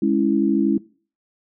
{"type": "chord", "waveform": "sine", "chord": "C# minor", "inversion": "second", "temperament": "equal", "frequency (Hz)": [207.7, 277.2, 329.6], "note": ["G#3", "C#4", "E4"], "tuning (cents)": [0, 0, 0], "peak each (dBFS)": -20, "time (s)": [0.02, 0.78], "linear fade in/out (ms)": 5, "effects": ["noise-tail reverb RT60 0.4 s tail -20 dB re dry"]}